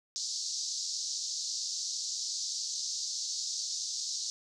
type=band-pass noise; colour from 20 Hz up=white; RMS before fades=-36 dBFS; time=0.16-4.3 s; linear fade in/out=0 ms; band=4200 to 6700 Hz; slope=48 dB/octave; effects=none